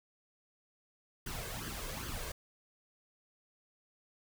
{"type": "noise with flanger", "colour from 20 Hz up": "pink", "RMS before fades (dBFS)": -41, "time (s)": [1.26, 2.32], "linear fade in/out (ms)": 5, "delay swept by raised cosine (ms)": [0.63, 1.93], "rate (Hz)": 2.5, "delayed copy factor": 0.65, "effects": []}